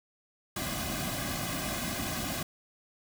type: noise with comb filter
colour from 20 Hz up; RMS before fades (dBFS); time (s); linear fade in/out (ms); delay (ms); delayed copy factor
pink; -34; 0.56-2.43; 5; 2.2; -0.95
effects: none